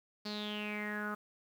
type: tone with low-pass filter sweep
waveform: sawtooth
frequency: 209.6 Hz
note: G#3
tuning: 16 cents sharp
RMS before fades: -39 dBFS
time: 0.25-1.15 s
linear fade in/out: 10 ms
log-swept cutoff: 4600 to 1300 Hz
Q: 9.2
effects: 10-bit